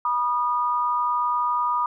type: tone pair together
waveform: sine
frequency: 973 / 1224.8 Hz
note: B5 / D#6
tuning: -26 / -28 cents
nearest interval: major third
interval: 398 cents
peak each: -23 dBFS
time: 0.05-1.86 s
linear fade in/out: 2 ms
effects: none